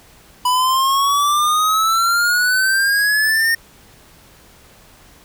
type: exponential sweep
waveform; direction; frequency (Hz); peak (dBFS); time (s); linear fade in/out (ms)
square; up; 987.8 to 1843; -14; 0.45-3.55; 5
effects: pink hiss -47 dBFS RMS until 5.24 s